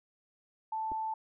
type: tone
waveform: sine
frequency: 880 Hz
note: A5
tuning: in tune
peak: -32 dBFS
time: 0.72-1.14 s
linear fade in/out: 5 ms
type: clicks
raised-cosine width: 2 ms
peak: -33 dBFS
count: 2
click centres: 0.917 / 0.92 s
effects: none